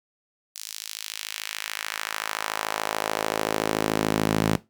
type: tone with high-pass filter sweep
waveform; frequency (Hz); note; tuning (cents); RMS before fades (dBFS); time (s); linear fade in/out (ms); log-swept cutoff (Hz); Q
sawtooth; 53.6; A1; -45; -28; 0.55-4.57; 10; 5400 to 170; 1.1
effects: noise-tail reverb RT60 0.2 s tail -17 dB re dry